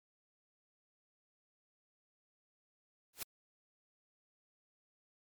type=noise with exponential growth; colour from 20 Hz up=white; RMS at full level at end=-35 dBFS; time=3.13-3.23 s; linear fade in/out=5 ms; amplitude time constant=20 ms; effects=MP3 96 kbps